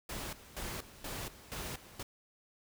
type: noise with tremolo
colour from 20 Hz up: pink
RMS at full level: -41 dBFS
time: 0.09-2.03 s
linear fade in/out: 5 ms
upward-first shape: square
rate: 2.1 Hz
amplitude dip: 80%
effects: none